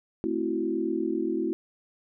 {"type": "chord", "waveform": "sine", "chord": "F# half-diminished seventh", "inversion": "first", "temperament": "equal", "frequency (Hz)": [220, 261.6, 329.6, 370], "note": ["A3", "C4", "E4", "F#4"], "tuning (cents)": [0, 0, 0, 0], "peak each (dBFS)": [-34, -33, -28, -31], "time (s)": [0.24, 1.53], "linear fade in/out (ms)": 0, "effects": []}